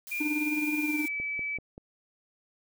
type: noise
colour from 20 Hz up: blue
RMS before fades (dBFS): -43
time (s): 0.07-1.08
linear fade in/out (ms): 0
type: tone with pitch glide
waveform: sine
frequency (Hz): 2400 to 2300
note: D7 to D7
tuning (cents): +37 to -37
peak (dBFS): -30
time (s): 0.11-1.58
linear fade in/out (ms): 10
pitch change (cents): -74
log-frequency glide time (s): 0.82-1.1
type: tone with tremolo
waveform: triangle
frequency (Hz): 301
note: D4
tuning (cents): +43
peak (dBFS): -24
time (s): 0.2-1.06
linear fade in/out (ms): 10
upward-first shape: sine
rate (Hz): 19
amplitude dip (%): 60
type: click train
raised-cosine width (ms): 2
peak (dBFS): -30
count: 4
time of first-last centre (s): 1.2-1.779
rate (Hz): 5.18
effects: none